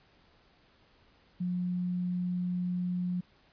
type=tone; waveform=sine; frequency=179.1 Hz; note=F3; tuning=44 cents sharp; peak=-29 dBFS; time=1.4-3.21 s; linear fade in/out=10 ms; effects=pink hiss -64 dBFS RMS until 3.52 s + resampled to 11025 Hz